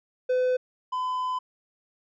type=tone pair in turn; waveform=triangle; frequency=506 / 1012 Hz; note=B4 / B5; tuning=+42 / +42 cents; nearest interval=octave; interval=1200 cents; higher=second; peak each=-19 / -24 dBFS; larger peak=first; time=0.29-0.57 / 0.92-1.39 s; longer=second; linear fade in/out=10 ms; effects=resampled to 16000 Hz